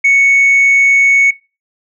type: tone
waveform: sine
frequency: 2218 Hz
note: C#7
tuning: in tune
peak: -4 dBFS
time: 0.04-1.31 s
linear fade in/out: 10 ms
effects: noise-tail reverb RT60 0.3 s tail -23 dB re dry + tanh soft clip ceiling -4 dBFS